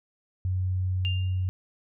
sine tone, 92.5 Hz, F#2, in tune, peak -24 dBFS, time 0.45-1.49 s, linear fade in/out 0 ms
sine tone with exponential decay, 2798 Hz, F7, 3 cents sharp, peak -27 dBFS, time 1.05-1.49 s, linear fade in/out 0 ms, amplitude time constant 94 ms
effects none

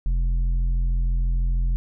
triangle tone with tanh clipping, 43.13 Hz, F1, 21 cents flat, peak -20 dBFS, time 0.06-1.76 s, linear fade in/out 0 ms, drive 11 dB, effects none

